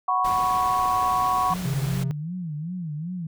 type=chord; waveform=sine; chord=F# suspended fourth; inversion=none; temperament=equal; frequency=740 / 987.8 / 1108.7 Hz; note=F#5 / B5 / C#6; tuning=0 / 0 / 0 cents; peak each=-25 / -26 / -22 dBFS; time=0.08-1.54 s; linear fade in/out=5 ms
type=noise; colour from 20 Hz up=pink; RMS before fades=-36 dBFS; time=0.24-2.04 s; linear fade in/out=10 ms
type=tone with vibrato; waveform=sine; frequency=164.81 Hz; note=E3; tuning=in tune; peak=-28 dBFS; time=1.5-3.27 s; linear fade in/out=5 ms; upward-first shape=sine; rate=2.6 Hz; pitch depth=190 cents each way
type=tone; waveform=triangle; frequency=134.2 Hz; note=C3; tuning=44 cents sharp; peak=-22 dBFS; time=1.65-2.11 s; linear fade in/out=0 ms
effects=none